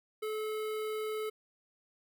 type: tone with notch filter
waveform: square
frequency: 431.7 Hz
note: A4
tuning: 33 cents flat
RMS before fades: -36 dBFS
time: 0.22-1.3 s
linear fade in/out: 10 ms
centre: 6100 Hz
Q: 1.1
effects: none